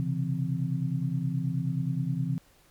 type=tone cluster; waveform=sine; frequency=127.9 / 137.4 / 167.8 / 260.4 Hz; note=C3 / C#3 / E3 / C4; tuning=-39 / -15 / +31 / -8 cents; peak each=-33 / -30 / -30 / -37 dBFS; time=0-2.38 s; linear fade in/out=0 ms; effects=pink hiss -61 dBFS RMS until 2.7 s + MP3 96 kbps